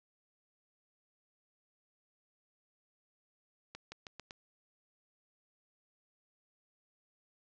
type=accelerating click train; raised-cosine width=0.2 ms; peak=-28 dBFS; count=5; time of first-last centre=3.75-4.309 s; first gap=170 ms; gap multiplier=0.87; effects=resampled to 16000 Hz + 10-bit